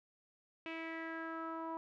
sawtooth tone with low-pass filter sweep, 326.2 Hz, E4, 18 cents flat, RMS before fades -43 dBFS, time 0.66-1.77 s, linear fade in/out 0 ms, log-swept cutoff 2600 to 1000 Hz, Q 4.7, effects none

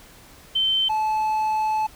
sine / triangle tone pair in turn, 3093 / 866.2 Hz, G7 / A5, -24 / -27 cents, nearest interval octave + minor seventh, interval 2203 cents, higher first, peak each -18 dBFS, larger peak neither, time 0.55-0.89 / 0.89-1.87 s, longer second, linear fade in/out 10 ms, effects pink hiss -48 dBFS RMS until 1.95 s

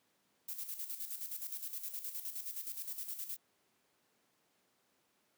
violet noise with tremolo, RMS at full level -41 dBFS, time 0.48-3.37 s, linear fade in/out 10 ms, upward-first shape square, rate 9.6 Hz, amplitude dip 60%, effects pink hiss -75 dBFS RMS until 5.37 s + high-pass 200 Hz 12 dB/octave

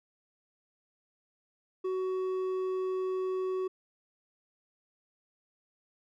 sine tone with hard clipping, 374 Hz, F#4, 19 cents sharp, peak -31 dBFS, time 1.84-3.68 s, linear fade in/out 10 ms, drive 5 dB, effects none

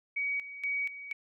sine tone with tremolo, 2260 Hz, C#7, 33 cents sharp, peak -29 dBFS, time 0.16-1.13 s, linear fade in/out 10 ms, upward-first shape square, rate 2.1 Hz, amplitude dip 75%, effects none

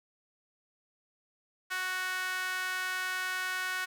sawtooth tone with high-pass filter, 370 Hz, F#4, in tune, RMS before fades -34 dBFS, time 1.7-3.86 s, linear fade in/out 20 ms, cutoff 1500 Hz, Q 2.9, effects none

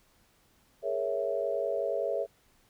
sine chord, A# half-diminished seventh, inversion third, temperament equal, 415.3 / 466.2 / 554.4 / 659.3 Hz, G#4 / A#4 / C#5 / E5, 0 / 0 / 0 / 0 cents, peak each -35 / -35 / -32 / -33 dBFS, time 0.82-2.27 s, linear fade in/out 50 ms, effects pink hiss -66 dBFS RMS until 2.69 s

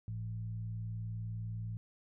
sine tone with frequency modulation, 110 Hz, A2, in tune, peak -37 dBFS, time 0.08-1.77 s, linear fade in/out 0 ms, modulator 59.9 Hz, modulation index 0.54, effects none

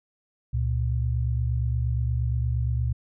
sine tone pair together, 69.65 / 118.2 Hz, C#2 / A#2, +9 / +24 cents, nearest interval major sixth, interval 915 cents, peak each -25 dBFS, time 0.53-2.93 s, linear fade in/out 10 ms, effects none

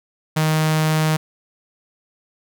sawtooth tone with notch filter, 156.4 Hz, D#3, 9 cents sharp, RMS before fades -18 dBFS, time 0.36-1.17 s, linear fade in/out 10 ms, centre 360 Hz, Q 1.5, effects none

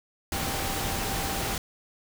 sine tone in noise, 784 Hz, G5, in tune, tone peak -37 dBFS, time 0.33-1.54 s, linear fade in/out 2 ms, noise pink, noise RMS -30 dBFS, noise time 0.32-1.58 s, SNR -10 dB, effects none

